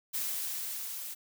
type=noise with level ramp; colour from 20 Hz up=blue; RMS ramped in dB=-33 to -41 dBFS; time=0.13-1.15 s; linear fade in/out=20 ms; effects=none